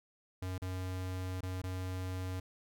square tone with dropouts, 92.5 Hz, F#2, in tune, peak -37 dBFS, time 0.42-2.4 s, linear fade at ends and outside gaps 5 ms, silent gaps 0.581-0.619 / 1.408-1.43 / 1.618-1.637 s, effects none

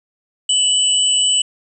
sine tone pair together, 2978 / 7963 Hz, F#7 / B8, +11 / +13 cents, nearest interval octave + perfect fourth, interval 1702 cents, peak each -14 / -17 dBFS, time 0.49-1.42 s, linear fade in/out 5 ms, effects none

